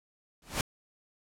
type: noise with exponential growth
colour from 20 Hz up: pink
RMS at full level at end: -25 dBFS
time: 0.42-0.61 s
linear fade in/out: 2 ms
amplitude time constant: 41 ms
effects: low-pass 12000 Hz 12 dB/octave